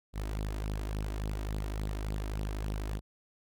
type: tone with flanger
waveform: sawtooth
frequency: 51.91 Hz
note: G#1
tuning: in tune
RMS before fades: -35 dBFS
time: 0.13-3.01 s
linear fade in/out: 50 ms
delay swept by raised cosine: 0.22 to 3.22 ms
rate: 3.5 Hz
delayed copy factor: +0.6
effects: none